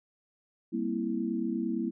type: chord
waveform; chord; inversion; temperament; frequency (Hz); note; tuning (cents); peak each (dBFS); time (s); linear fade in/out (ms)
sine; C dominant seventh; second; equal; 196 / 233.1 / 261.6 / 329.6; G3 / Bb3 / C4 / E4; 0 / 0 / 0 / 0; -36 / -32 / -37 / -33; 0.72-1.91; 20
effects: none